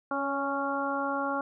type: harmonic tone with a mistuned harmonic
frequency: 277.2 Hz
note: C#4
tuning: in tune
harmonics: 1 / 2 / 3 / 4 / 5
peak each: -34 / -34 / -34 / -34 / -34 dBFS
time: 0.11-1.41 s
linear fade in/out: 2 ms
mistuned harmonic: 2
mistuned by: +16 cents
effects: none